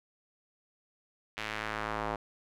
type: tone with band-pass filter sweep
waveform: square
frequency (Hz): 54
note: A1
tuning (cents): -32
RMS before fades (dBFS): -36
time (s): 1.37-2.16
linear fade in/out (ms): 5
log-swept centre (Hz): 2500 to 860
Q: 1.3
effects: none